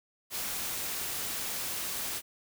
white noise, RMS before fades -35 dBFS, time 0.3-2.22 s, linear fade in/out 50 ms, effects none

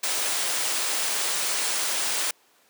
white band-stop noise, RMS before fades -26 dBFS, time 0.03-2.31 s, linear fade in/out 5 ms, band 11000 to 16000 Hz, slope 96 dB/octave, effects pink hiss -60 dBFS RMS until 2.69 s + high-pass 400 Hz 12 dB/octave

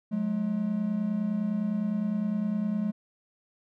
triangle tone pair together, 182.6 / 212.4 Hz, F#3 / G#3, -23 / +39 cents, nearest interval minor third, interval 262 cents, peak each -30 / -25 dBFS, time 0.11-2.92 s, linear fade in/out 20 ms, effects none

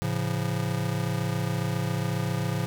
square chord, A augmented, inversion none, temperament just, 110 / 137.5 / 171.88 Hz, A2 / C#3 / E#3, 0 / -14 / -27 cents, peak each -31 dBFS, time 0.02-2.66 s, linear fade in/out 0 ms, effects none

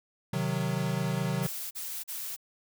square chord, C diminished, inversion none, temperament equal, 130.81 / 155.56 / 185 Hz, C3 / Eb3 / Gb3, 0 / 0 / 0 cents, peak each -33 dBFS, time 0.33-1.47 s, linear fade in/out 5 ms
blue noise bursts, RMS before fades -37 dBFS, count 3, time 1.42-2.366 s, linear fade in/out 20 ms, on 290 ms, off 38 ms
effects none

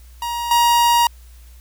45% pulse tone with level steps, 947 Hz, A#5, 27 cents sharp, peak -22 / -12 dBFS, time 0.22-1.07 s, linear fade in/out 2 ms, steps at 0.51 s, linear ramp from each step 2 ms, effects added 60 Hz sine -40 dBFS peak until 1.6 s + white hiss -53 dBFS RMS until 1.6 s

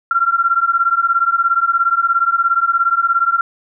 sine beating tone pair, 1362 / 1379 Hz, F6 / F6, -44 / -22 cents, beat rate 17 Hz, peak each -15 dBFS, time 0.11-3.41 s, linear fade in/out 2 ms, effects none

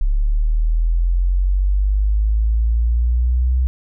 sine linear sweep, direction up, 34.69 to 63.9 Hz, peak -13 dBFS, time 0.01-3.67 s, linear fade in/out 0 ms, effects none

